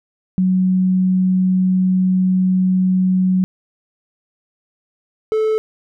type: tone pair in turn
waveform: sine / triangle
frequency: 185.5 / 435.9 Hz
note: F#3 / A4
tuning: +5 / -16 cents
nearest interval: octave + minor third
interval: 1479 cents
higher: second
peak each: -12 dBFS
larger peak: neither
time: 0.38-3.44 / 5.32-5.58 s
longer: first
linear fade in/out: 0 ms
effects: none